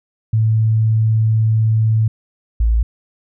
sine tone pair in turn, 110.5 / 56.07 Hz, A2 / A1, +8 / +33 cents, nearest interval octave, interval 1175 cents, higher first, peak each -11 dBFS, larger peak neither, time 0.33-2.08 / 2.6-2.83 s, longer first, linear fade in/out 5 ms, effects none

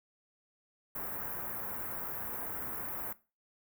white band-stop noise, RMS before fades -39 dBFS, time 0.95-3.13 s, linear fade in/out 5 ms, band 1600 to 14000 Hz, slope 24 dB/octave, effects noise-tail reverb RT60 0.3 s tail -18 dB re dry

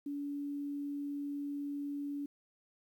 sine tone with quantisation, 286 Hz, D4, 46 cents flat, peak -36 dBFS, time 0.06-2.26 s, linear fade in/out 5 ms, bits 11, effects none

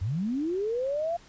sine linear sweep, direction up, 82.41 to 698.5 Hz, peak -26 dBFS, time 0.01-1.17 s, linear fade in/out 10 ms, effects pink hiss -54 dBFS RMS until 1.28 s + resampled to 16000 Hz

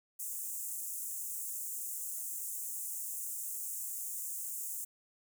pink high-pass noise, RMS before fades -40 dBFS, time 0.19-4.85 s, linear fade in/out 10 ms, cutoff 7000 Hz, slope 48 dB/octave, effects none

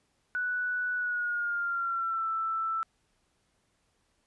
sine tone with pitch glide, 1480 to 1326.2 Hz, F#6 to E6, 0 to +10 cents, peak -28 dBFS, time 0.35-2.83 s, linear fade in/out 0 ms, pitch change -190 cents, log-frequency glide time 0.95-2.28 s, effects pink hiss -73 dBFS RMS until 4.26 s + resampled to 24000 Hz

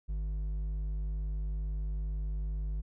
sine tone with hard clipping, 51.1 Hz, G#1, 27 cents flat, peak -33 dBFS, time 0.08-2.82 s, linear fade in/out 20 ms, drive 5 dB, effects none

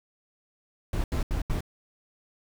brown noise bursts, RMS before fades -27 dBFS, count 4, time 0.93-1.607 s, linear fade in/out 2 ms, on 110 ms, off 79 ms, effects none

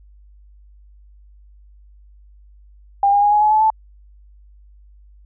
sine tone with pitch steps, 800 / 812.1 / 824.4 / 836.9 / 849.5 / 862.4 / 875.4 Hz, G5 / G#5 / G#5 / G#5 / G#5 / A5 / A5, +35 / -39 / -13 / +13 / +39 / -35 / -9 cents, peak -11 dBFS, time 3.03-3.702 s, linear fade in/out 2 ms, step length 96 ms, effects added 50 Hz sine -44 dBFS peak until 5.25 s

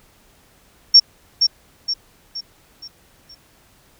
sine tone with echo, 5490 Hz, F8, 31 cents flat, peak -4 dBFS, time 0.94-1 s, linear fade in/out 10 ms, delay 470 ms, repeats 5, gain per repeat -7 dB, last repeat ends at 3.35 s, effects pink hiss -54 dBFS RMS until 3.99 s

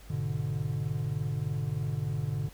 triangle chord, G# diminished, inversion none, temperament equal, 103.83 / 123.47 / 146.83 Hz, G#2 / B2 / D3, 0 / 0 / 0 cents, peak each -33 / -32 / -30 dBFS, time 0.1-2.49 s, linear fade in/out 5 ms, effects added 50 Hz sine -48 dBFS peak until 2.53 s + pink hiss -55 dBFS RMS until 2.53 s

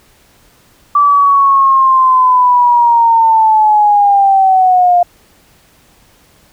sine linear sweep, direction down, 1164 to 700 Hz, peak -5 dBFS, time 0.95-5.03 s, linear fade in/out 5 ms, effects pink hiss -48 dBFS RMS until 6.52 s

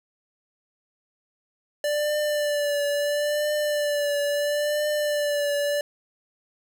square tone with vibrato, 587 Hz, D5, 1 cent flat, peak -23 dBFS, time 1.84-5.81 s, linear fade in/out 2 ms, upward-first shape triangle, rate 0.74 Hz, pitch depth 36 cents each way, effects none

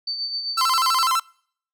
sine tone with tremolo, 4562 Hz, C#8, 49 cents sharp, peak -23 dBFS, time 0.07-1.08 s, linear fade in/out 5 ms, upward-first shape sine, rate 7.7 Hz, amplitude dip 50%
45% pulse tone with vibrato, 1177 Hz, D6, 3 cents sharp, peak -18 dBFS, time 0.57-1.2 s, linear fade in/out 10 ms, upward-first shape square, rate 12 Hz, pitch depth 220 cents each way
effects noise-tail reverb RT60 0.6 s tail -26 dB re dry

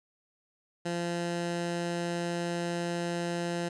15% pulse tone, 172.3 Hz, F3, 23 cents flat, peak -24 dBFS, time 0.85-3.69 s, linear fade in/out 10 ms, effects resampled to 22050 Hz

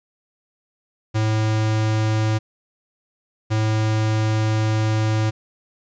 square tone pair in turn, 109 / 109 Hz, A2 / A2, -16 / -16 cents, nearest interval unison, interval 0 cents, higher neither, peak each -18 dBFS, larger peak neither, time 1.14-2.39 / 3.5-5.31 s, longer second, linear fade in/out 20 ms, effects resampled to 16000 Hz + 10-bit

